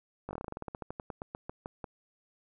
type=slowing click train; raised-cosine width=1 ms; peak=-24 dBFS; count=22; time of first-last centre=0.29-1.842 s; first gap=19 ms; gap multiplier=1.12; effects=none